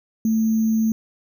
sine tone with sample-and-hold, 221.4 Hz, A3, 11 cents sharp, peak -16 dBFS, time 0.25-0.92 s, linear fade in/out 2 ms, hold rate 6300 Hz, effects none

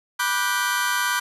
sawtooth chord, G major seventh, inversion first, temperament just, 980 / 1176 / 1470 / 1568 Hz, B5 / D6 / F#6 / G6, -14 / +2 / -12 / 0 cents, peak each -22 / -24 / -22 / -22 dBFS, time 0.19-1.2 s, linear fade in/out 10 ms, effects resampled to 32000 Hz + 9-bit

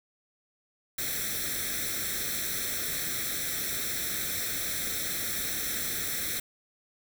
white noise with comb filter, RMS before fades -32 dBFS, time 0.98-6.4 s, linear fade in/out 5 ms, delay 0.52 ms, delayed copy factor +0.85, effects none

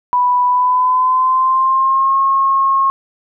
sine tone with pitch glide, 987.8 to 1083.4 Hz, B5 to C#6, 0 to -40 cents, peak -10 dBFS, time 0.13-2.9 s, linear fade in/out 0 ms, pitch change +160 cents, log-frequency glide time 0.46-2.18 s, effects none

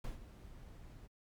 brown noise with ADSR envelope, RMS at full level -40 dBFS, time 0.04-1.08 s, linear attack 4 ms, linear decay 130 ms, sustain -13 dB, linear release 26 ms, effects MP3 96 kbps

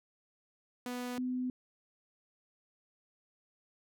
sawtooth / sine tone pair in turn, 246.9 / 252.5 Hz, B3 / B3, 0 / +39 cents, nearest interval unison, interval 39 cents, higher second, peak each -33 / -32 dBFS, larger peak second, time 0.86-1.18 / 1.18-1.5 s, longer neither, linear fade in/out 2 ms, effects none

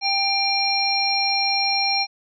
harmonic tone with a mistuned harmonic, 793 Hz, G5, 20 cents sharp, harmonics 1 / 3 / 5 / 7, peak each -24 / -24 / -24 / -24 dBFS, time 0.01-2.07 s, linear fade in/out 50 ms, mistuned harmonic 5, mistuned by +93 cents, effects none

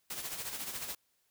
white noise with tremolo, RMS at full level -38 dBFS, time 0.1-0.95 s, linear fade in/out 5 ms, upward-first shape sine, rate 14 Hz, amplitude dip 55%, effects white hiss -75 dBFS RMS until 1.3 s

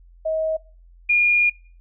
sine tone pair in turn, 635 / 2425 Hz, D#5 / D#7, +35 / -45 cents, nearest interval octave + major seventh, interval 2320 cents, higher second, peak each -20 / -14 dBFS, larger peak second, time 0.25-0.57 / 1.09-1.5 s, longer second, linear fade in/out 10 ms, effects noise-tail reverb RT60 0.4 s tail -22 dB re dry + added 43 Hz sine -46 dBFS peak until 1.8 s

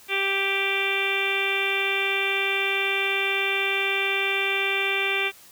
harmonic tone, 392 Hz, G4, in tune, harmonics 1 / 2 / 3 / 4 / 5 / 6 / 7 / 8 / 9, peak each -30 / -35 / -35 / -33 / -33 / -25 / -30 / -35 / -33 dBFS, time 0.08-5.32 s, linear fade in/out 50 ms, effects white hiss -50 dBFS RMS until 5.51 s

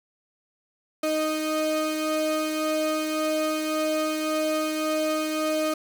35% pulse tone pair together, 311.1 / 620.4 Hz, D#4 / D#5, 0 / -5 cents, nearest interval octave, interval 1195 cents, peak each -25 dBFS, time 1.03-5.74 s, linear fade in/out 5 ms, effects none

